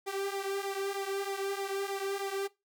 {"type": "tone with flanger", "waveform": "sawtooth", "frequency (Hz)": 393.6, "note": "G4", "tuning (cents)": 7, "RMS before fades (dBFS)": -35, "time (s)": [0.06, 2.48], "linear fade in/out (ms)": 20, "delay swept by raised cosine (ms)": [1.8, 4.1], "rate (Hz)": 3.2, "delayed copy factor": -0.75, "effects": ["noise-tail reverb RT60 0.2 s tail -19 dB re dry"]}